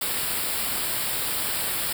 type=band-stop noise; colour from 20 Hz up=white; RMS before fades=-27 dBFS; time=0.01-1.93 s; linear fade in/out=5 ms; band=5200 to 7500 Hz; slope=96 dB/octave; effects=none